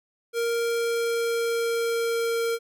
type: tone with pitch glide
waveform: square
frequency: 466.2 to 461.9 Hz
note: A#4 to A#4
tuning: 0 to -16 cents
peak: -24 dBFS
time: 0.33-2.59 s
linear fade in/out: 50 ms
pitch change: -16 cents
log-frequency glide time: 0.57-2.44 s
effects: none